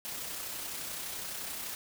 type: noise with amplitude modulation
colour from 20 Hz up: white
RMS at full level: -38 dBFS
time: 0.05-1.75 s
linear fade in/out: 0 ms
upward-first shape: sine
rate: 31.7 Hz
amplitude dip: 30%
effects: none